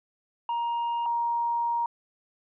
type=tone pair in turn; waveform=triangle / sine; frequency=940 / 940 Hz; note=A#5 / A#5; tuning=+14 / +14 cents; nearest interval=unison; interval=0 cents; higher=neither; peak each=-24 dBFS; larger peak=neither; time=0.49-1.06 / 1.06-1.86 s; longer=second; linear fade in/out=2 ms; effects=resampled to 8000 Hz